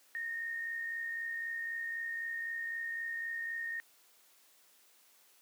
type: tone with amplitude modulation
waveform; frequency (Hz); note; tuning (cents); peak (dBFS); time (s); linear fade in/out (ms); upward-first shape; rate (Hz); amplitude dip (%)
sine; 1844; A#6; -19; -34; 0.15-3.8; 0; sine; 63.9; 40
effects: white hiss -65 dBFS RMS until 5.41 s + high-pass 300 Hz 12 dB/octave